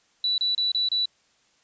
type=tone bursts; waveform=sine; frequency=3951 Hz; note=B7; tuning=in tune; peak=-21 dBFS; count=5; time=0.24-1.056 s; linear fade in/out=2 ms; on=140 ms; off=29 ms; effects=white hiss -64 dBFS RMS until 1.63 s + resampled to 16000 Hz

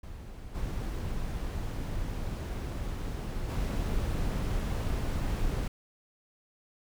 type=noise with level steps; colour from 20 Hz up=brown; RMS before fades=-43 / -34 / -30 dBFS; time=0.03-5.68 s; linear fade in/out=5 ms; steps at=0.54 / 3.48 s; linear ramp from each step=20 ms; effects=none

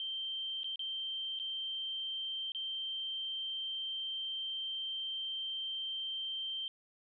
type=tone with dropouts; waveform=sine; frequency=3136 Hz; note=G7; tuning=in tune; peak=-36 dBFS; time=0-6.68 s; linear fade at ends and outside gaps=1 ms; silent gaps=0.633-0.643 / 0.758-0.793 / 1.39-1.398 / 2.52-2.548 s; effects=none

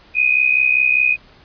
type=tone pair together; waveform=sine; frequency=2459 / 2524 Hz; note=D#7 / D#7; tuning=-21 / +24 cents; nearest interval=unison; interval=45 cents; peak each=-15 dBFS; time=0.14-1.17 s; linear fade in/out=50 ms; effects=pink hiss -48 dBFS RMS until 1.44 s + resampled to 11025 Hz

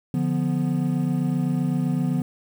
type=chord; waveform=triangle; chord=B diminished; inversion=first; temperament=equal; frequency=146.83 / 174.61 / 246.9 Hz; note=D3 / F3 / B3; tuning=0 / 0 / 0 cents; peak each=-23 dBFS; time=0.14-2.22 s; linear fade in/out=2 ms; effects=8-bit

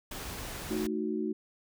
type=noise; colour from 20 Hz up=pink; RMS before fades=-40 dBFS; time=0.11-0.87 s; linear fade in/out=5 ms
type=chord; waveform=sine; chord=D# diminished; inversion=second; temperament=equal; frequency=220 / 311.1 / 370 Hz; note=A3 / D#4 / F#4; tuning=0 / 0 / 0 cents; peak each=-34 dBFS; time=0.7-1.33 s; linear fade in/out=10 ms
effects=none

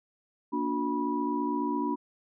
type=tone cluster; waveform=sine; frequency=236.1 / 290.7 / 359.8 / 977 Hz; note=A#3 / D4 / F#4 / B5; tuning=+22 / -18 / -48 / -19 cents; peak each=-34 / -30 / -35 / -32 dBFS; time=0.52-1.96 s; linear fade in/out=20 ms; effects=none

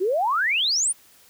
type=exponential sweep; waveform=sine; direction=up; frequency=347 to 9956 Hz; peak=-19 dBFS; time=0-0.93 s; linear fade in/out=20 ms; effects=white hiss -54 dBFS RMS until 1.29 s

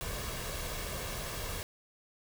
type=noise with comb filter; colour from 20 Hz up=pink; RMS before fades=-38 dBFS; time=0.01-1.63 s; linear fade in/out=0 ms; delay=1.8 ms; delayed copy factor=+0.5; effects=none

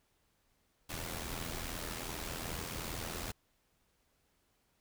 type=noise with amplitude modulation; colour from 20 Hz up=pink; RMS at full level=-38 dBFS; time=0.89-3.32 s; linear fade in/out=10 ms; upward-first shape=sine; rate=82.5 Hz; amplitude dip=65%; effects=pink hiss -75 dBFS RMS until 4.8 s

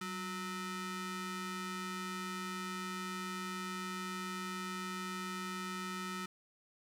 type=ring-modulated tone; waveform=sawtooth; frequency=553 Hz; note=C#5; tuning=4 cents flat; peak=-32 dBFS; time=0.01-6.26 s; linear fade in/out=5 ms; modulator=743 Hz; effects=low-pass 12000 Hz 12 dB/octave + 11-bit

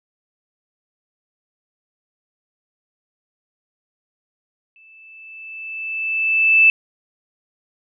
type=tone with exponential growth; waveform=sine; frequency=2636 Hz; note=E7; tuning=1 cent flat; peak=-7 dBFS; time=4.76-6.7 s; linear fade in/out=1 ms; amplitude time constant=420 ms; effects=none

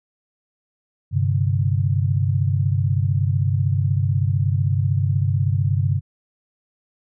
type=chord; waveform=sine; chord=G suspended fourth; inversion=none; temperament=equal; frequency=98 / 130.81 / 146.83 Hz; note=G2 / C3 / D3; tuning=0 / 0 / 0 cents; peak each=-19 / -21 / -24 dBFS; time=1.11-6.01 s; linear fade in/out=50 ms; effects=none

